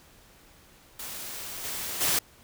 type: noise with level steps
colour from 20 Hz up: white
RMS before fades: -38 / -34 / -25 dBFS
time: 0.99-2.19 s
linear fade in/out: 5 ms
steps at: 1.63 / 2 s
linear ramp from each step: 20 ms
effects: pink hiss -56 dBFS RMS until 2.43 s